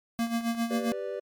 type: tone with tremolo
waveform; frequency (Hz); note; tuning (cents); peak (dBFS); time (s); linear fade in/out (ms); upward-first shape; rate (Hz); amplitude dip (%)
square; 231.7; A#3; -10; -25; 0.19-0.92; 0; sine; 7.5; 70
type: click train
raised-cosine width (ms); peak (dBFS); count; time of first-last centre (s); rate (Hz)
0.5; -34; 7; 0.2-0.62; 14.3
type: chord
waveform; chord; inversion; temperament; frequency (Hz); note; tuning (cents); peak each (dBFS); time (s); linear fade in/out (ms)
triangle; G major; none; equal; 392 / 493.9 / 587.3; G4 / B4 / D5; 0 / 0 / 0; -34; 0.7-1.2; 10
effects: MP3 96 kbps